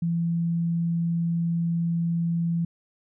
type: tone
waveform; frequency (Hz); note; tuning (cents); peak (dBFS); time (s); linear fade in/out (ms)
sine; 168.5; E3; +38; -22; 0.02-2.65; 5
effects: none